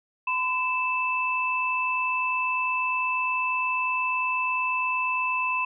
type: tone pair together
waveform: sine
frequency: 1011.4 / 2637 Hz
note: B5 / E7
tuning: +41 / 0 cents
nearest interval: octave + perfect fourth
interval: 1659 cents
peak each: -26 dBFS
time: 0.27-5.65 s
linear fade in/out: 5 ms
effects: none